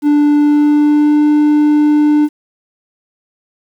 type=tone with pitch glide; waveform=triangle; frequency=293.7 to 298.3 Hz; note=D4 to D4; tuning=0 to +27 cents; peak=-5 dBFS; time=0.02-2.29 s; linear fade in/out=50 ms; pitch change=+27 cents; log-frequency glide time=0.32-1.26 s; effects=7-bit